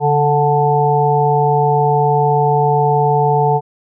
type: harmonic tone with a mistuned harmonic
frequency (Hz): 146.83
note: D3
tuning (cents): 0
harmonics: 1 / 3 / 5 / 6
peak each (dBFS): -16 / -16 / -16 / -16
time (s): 0-3.61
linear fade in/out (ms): 50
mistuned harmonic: 1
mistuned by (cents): -32
effects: none